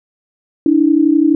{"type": "tone pair together", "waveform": "sine", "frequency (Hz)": [290.5, 322.4], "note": ["D4", "E4"], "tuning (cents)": [-19, -38], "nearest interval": "major second", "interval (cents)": 181, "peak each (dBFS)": -11, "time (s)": [0.66, 1.35], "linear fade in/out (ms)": 2, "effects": []}